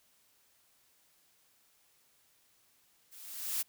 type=noise with level ramp; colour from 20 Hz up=blue; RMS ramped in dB=-54 to -31 dBFS; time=3.11-3.63 s; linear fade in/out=20 ms; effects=white hiss -69 dBFS RMS until 3.68 s